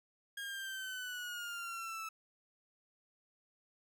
30% pulse exponential sweep, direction down, 1632 to 1305 Hz, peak -38 dBFS, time 0.37-2.09 s, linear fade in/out 5 ms, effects none

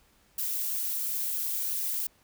violet noise with flanger, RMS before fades -31 dBFS, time 0.38-2.07 s, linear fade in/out 5 ms, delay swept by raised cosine 0.66 to 3.76 ms, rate 3 Hz, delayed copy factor +0.5, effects pink hiss -64 dBFS RMS until 2.23 s

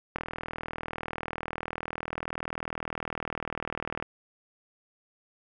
click train, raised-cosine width 0.5 ms, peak -17 dBFS, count 156, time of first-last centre 0.16-4.025 s, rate 40.1 Hz, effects none

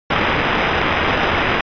blue noise with sample-and-hold, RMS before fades -17 dBFS, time 0.1-1.61 s, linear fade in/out 5 ms, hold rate 4410 Hz, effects resampled to 11025 Hz

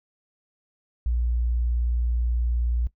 sine tone, 59.4 Hz, A#1, 33 cents sharp, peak -21 dBFS, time 1.06-2.87 s, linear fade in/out 0 ms, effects noise-tail reverb RT60 0.1 s tail -18 dB re dry

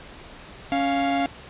45% pulse tone pair together, 277.2 / 699.2 Hz, C#4 / F5, 0 / +2 cents, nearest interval octave + major third, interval 1602 cents, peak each -24 / -23 dBFS, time 0.72-1.26 s, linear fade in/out 0 ms, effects pink hiss -43 dBFS RMS until 1.49 s + resampled to 8000 Hz

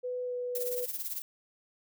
sine tone with pitch glide, 498 to 493.1 Hz, B4 to B4, +14 to -3 cents, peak -32 dBFS, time 0.03-0.86 s, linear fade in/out 20 ms, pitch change -17 cents, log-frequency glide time 0.24-0.34 s
violet noise with tremolo, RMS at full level -34 dBFS, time 0.55-1.22 s, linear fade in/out 2 ms, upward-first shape sine, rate 18 Hz, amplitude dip 70%
effects none

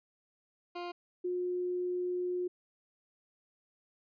20% pulse / sine tone pair in turn, 351 / 359.2 Hz, F4 / F4, +9 / +49 cents, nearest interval unison, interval 40 cents, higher second, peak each -33 / -31 dBFS, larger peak second, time 0.75-0.92 / 1.24-2.48 s, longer second, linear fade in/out 10 ms, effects resampled to 11025 Hz

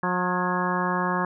harmonic tone with a mistuned harmonic, 180 Hz, F#3, 47 cents flat, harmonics 1 / 2 / 3 / 4 / 5 / 6 / 7 / 8 / 9, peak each -28 / -32 / -34 / -34 / -30 / -28 / -34 / -37 / -31 dBFS, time 0.03-1.25 s, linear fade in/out 2 ms, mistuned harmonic 9, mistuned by +44 cents, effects none

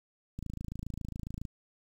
click train, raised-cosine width 5 ms, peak -26 dBFS, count 30, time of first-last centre 0.39-1.452 s, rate 27.3 Hz, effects 9-bit

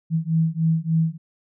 sine beating tone pair, 160.5 / 163.9 Hz, E3 / E3, -46 / -10 cents, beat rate 3.4 Hz, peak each -21 dBFS, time 0.1-1.18 s, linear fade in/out 50 ms, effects none

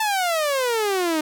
sawtooth exponential sweep, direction down, 891 to 302.8 Hz, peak -16 dBFS, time 0-1.21 s, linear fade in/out 5 ms, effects none

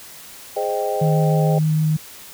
sine chord, Ab major seventh, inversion none, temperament equal, 415.3 / 523.3 / 622.3 / 784 Hz, Ab4 / C5 / Eb5 / G5, 0 / 0 / 0 / 0 cents, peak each -25 dBFS, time 0.56-1.59 s, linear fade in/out 10 ms
sine tone with vibrato, 155.56 Hz, D#3, in tune, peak -15 dBFS, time 1.01-1.97 s, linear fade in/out 10 ms, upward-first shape sine, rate 6.5 Hz, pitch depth 10 cents each way
effects white hiss -40 dBFS RMS until 2.33 s

